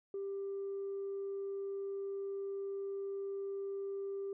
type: tone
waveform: sine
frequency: 394.5 Hz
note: G4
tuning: 11 cents sharp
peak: -36 dBFS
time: 0.14-4.33 s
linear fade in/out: 2 ms
effects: tanh soft clip ceiling -34 dBFS